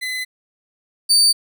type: tone pair in turn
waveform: 30% pulse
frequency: 2021 / 4598 Hz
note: B6 / D8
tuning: +39 / -37 cents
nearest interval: octave + major second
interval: 1424 cents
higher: second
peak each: -20 / -8 dBFS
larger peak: second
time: 0.01-0.25 / 1.09-1.33 s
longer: neither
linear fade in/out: 20 ms
effects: none